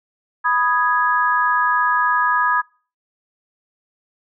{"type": "chord", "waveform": "sine", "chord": "G# minor", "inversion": "first", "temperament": "equal", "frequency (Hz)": [987.8, 1244.5, 1661.2], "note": ["B5", "D#6", "G#6"], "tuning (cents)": [0, 0, 0], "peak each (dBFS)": -19, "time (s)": [0.44, 2.62], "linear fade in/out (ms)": 20, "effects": ["noise-tail reverb RT60 0.4 s tail -26 dB re dry"]}